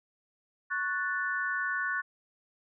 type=chord; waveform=sine; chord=F# minor; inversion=second; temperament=equal; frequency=1108.7 / 1480 / 1760 Hz; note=C#6 / F#6 / A6; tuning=0 / 0 / 0 cents; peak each=-36 / -31 / -34 dBFS; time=0.7-2.02 s; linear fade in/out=20 ms; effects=none